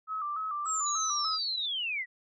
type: tone with vibrato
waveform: sine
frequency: 1230 Hz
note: D#6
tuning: 20 cents flat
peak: -31 dBFS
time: 0.07-1.39 s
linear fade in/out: 50 ms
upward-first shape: square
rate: 3.4 Hz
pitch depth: 74 cents each way
type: linear sweep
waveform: sine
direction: down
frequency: 7780 to 1893 Hz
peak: -30 dBFS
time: 0.65-2.06 s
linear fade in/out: 50 ms
type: tone with tremolo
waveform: sine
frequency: 3951 Hz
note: B7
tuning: in tune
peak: -36 dBFS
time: 0.86-1.66 s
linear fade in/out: 5 ms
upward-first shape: sine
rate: 13 Hz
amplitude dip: 50%
effects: none